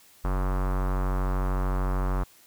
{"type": "tone with low-pass filter", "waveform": "square", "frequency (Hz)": 46.66, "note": "F#1", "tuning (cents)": 15, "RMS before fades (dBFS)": -26, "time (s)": [0.24, 2.24], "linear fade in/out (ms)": 10, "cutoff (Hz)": 1200, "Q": 2.7, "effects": ["white hiss -56 dBFS RMS until 2.46 s"]}